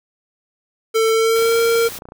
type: tone with pitch glide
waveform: square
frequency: 446.6 to 461.3 Hz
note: A4 to A#4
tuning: +26 to -18 cents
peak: -14 dBFS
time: 0.94-1.89 s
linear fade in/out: 20 ms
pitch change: +56 cents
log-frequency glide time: 1.13-1.58 s
type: noise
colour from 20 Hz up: white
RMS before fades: -32 dBFS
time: 1.35-1.99 s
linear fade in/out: 10 ms
type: click train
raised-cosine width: 1 ms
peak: -24 dBFS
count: 23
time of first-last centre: 1.39-2.121 s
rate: 30.1 Hz
effects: none